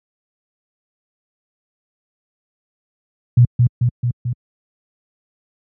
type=tone with echo; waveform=sine; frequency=121.1 Hz; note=B2; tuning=34 cents flat; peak=-5 dBFS; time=3.37-3.45 s; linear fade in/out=5 ms; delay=220 ms; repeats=4; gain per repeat=-3 dB; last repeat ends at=4.33 s; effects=high-pass 80 Hz 12 dB/octave